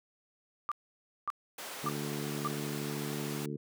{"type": "tone bursts", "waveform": "sine", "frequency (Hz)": 1184, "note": "D6", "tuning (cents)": 14, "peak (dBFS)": -30, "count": 4, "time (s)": [0.69, 2.474], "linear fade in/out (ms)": 0, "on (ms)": 26, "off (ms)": 560}
{"type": "high-pass noise", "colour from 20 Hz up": "pink", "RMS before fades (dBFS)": -43, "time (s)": [1.58, 3.46], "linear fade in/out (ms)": 5, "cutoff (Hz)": 470, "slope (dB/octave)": 12}
{"type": "harmonic tone", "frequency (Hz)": 73, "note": "D2", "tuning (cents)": -10, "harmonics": [2, 3, 4, 5, 6], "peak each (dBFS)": [-39, -41, -42, -43, -44], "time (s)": [1.83, 3.57], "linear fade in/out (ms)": 10}
{"effects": []}